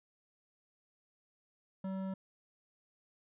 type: tone with hard clipping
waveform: sine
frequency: 191 Hz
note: G3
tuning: 45 cents flat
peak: -38 dBFS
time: 1.84-2.14 s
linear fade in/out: 5 ms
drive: 12 dB
effects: resampled to 8000 Hz